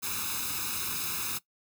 white noise with comb filter, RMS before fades -33 dBFS, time 0.02-1.39 s, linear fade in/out 20 ms, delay 0.78 ms, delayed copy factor +0.85, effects noise-tail reverb RT60 0.1 s tail -18 dB re dry + high-pass 60 Hz 12 dB/octave

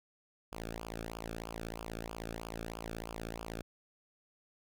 sawtooth tone with flanger, 56.2 Hz, A1, 37 cents sharp, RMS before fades -43 dBFS, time 0.52-3.62 s, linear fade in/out 5 ms, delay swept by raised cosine 0.5 to 1.03 ms, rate 3.1 Hz, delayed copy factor -0.85, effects none

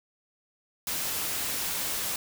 white noise, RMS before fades -31 dBFS, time 0.87-2.16 s, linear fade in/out 2 ms, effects none

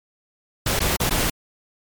pink noise with dropouts, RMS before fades -21 dBFS, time 0.66-1.3 s, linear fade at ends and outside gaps 5 ms, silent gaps 0.793-0.803 / 0.966-1 / 1.096-1.107 s, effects MP3 96 kbps

